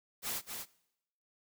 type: noise with echo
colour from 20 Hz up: white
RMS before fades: -37 dBFS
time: 0.22-0.42 s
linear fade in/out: 50 ms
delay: 240 ms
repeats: 1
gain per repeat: -5 dB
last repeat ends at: 0.66 s
effects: noise-tail reverb RT60 0.8 s tail -21 dB re dry